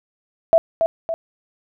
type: tone with echo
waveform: sine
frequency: 659.3 Hz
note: E5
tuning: in tune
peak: -8 dBFS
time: 0.53-0.58 s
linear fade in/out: 0 ms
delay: 280 ms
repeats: 2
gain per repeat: -6 dB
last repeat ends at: 1.14 s
effects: none